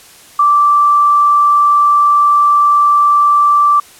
sine tone, 1169 Hz, D6, 8 cents flat, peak -6 dBFS, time 0.39-3.8 s, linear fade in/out 5 ms, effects white hiss -40 dBFS RMS until 3.99 s + low-pass 12000 Hz 12 dB/octave

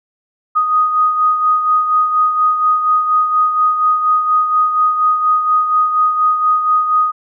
sine beating tone pair, 1244.5 / 1248.7 Hz, D#6 / D#6, 0 / +6 cents, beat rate 4.2 Hz, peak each -11 / -20 dBFS, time 0.55-7.12 s, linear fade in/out 20 ms, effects none

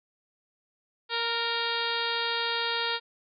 harmonic tone with a mistuned harmonic, 466.2 Hz, A#4, in tune, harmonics 1 / 2 / 3 / 4 / 5 / 6 / 7 / 8 / 9 / 10, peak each -36 / -34 / -34 / -36 / -39 / -38 / -36 / -34 / -38 / -39 dBFS, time 1.09-3 s, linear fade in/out 50 ms, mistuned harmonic 4, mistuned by -19 cents, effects none

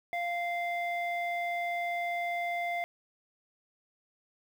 square tone with low-pass filter, 695 Hz, F5, 9 cents flat, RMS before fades -33 dBFS, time 0.13-2.84 s, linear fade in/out 0 ms, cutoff 2200 Hz, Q 2.2, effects 9-bit

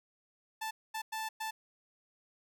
sawtooth tone bursts at uneven times, 880 Hz, A5, in tune, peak -32 dBFS, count 4, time 0.61-0.71 / 0.94-1.02 / 1.12-1.29 / 1.4-1.51 s, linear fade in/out 10 ms, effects none

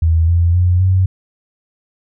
sine tone with pitch steps, 81.6 / 85.41 / 89.4 / 93.57 Hz, E2 / F2 / F2 / F#2, -17 / -38 / +41 / +20 cents, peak -9 dBFS, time 0.02-1.06 s, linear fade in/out 5 ms, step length 260 ms, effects none

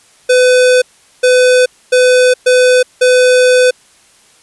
square tone bursts at uneven times, 503 Hz, B4, 32 cents sharp, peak -6 dBFS, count 5, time 0.29-0.82 / 1.23-1.66 / 1.92-2.34 / 2.46-2.83 / 3.01-3.71 s, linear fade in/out 10 ms, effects white hiss -47 dBFS RMS until 4.42 s + resampled to 24000 Hz

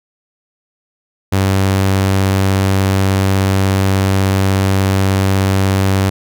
sawtooth tone, 96.5 Hz, G2, 27 cents flat, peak -7 dBFS, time 1.32-6.1 s, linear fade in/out 10 ms, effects none

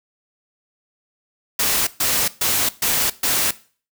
white noise bursts, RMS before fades -19 dBFS, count 5, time 1.59-3.51 s, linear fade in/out 5 ms, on 280 ms, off 130 ms, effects noise-tail reverb RT60 0.4 s tail -18 dB re dry

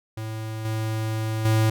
square tone with level steps, 110.1 Hz, A2, 2 cents sharp, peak -30 / -25 / -18 dBFS, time 0.17-1.7 s, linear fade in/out 5 ms, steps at 0.65 / 1.45 s, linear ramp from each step 2 ms, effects none

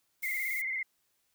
violet noise, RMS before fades -41 dBFS, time 0.22-0.62 s, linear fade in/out 10 ms
sine tone with vibrato, 2093 Hz, C7, in tune, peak -31 dBFS, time 0.23-0.83 s, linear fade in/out 5 ms, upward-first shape square, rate 18 Hz, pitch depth 44 cents each way
effects white hiss -75 dBFS RMS until 1.34 s

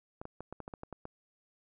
clicks, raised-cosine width 1 ms, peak -28 dBFS, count 10, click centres 0.215 / 0.254 / 0.406 / 0.526 / 0.603 / 0.679 / 0.738 / 0.834 / 0.927 / 1.054 s, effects none

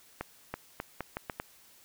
accelerating click train, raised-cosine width 0.5 ms, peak -19 dBFS, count 7, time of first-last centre 0.21-1.399 s, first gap 330 ms, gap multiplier 0.79, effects white hiss -59 dBFS RMS until 1.84 s

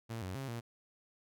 sawtooth tone with pitch steps, 114.4 / 92.9 / 135.1 / 117.2 Hz, A#2 / F#2 / C#3 / A#2, -32 / +7 / -44 / +10 cents, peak -35 dBFS, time 0.09-0.61 s, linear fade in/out 20 ms, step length 130 ms, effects none

